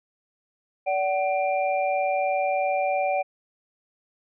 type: tone cluster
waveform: sine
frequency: 577 / 754 / 2381 Hz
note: D5 / F#5 / D7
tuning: -31 / +32 / +23 cents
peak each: -25 / -24 / -32 dBFS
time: 0.86-3.23 s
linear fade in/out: 20 ms
effects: none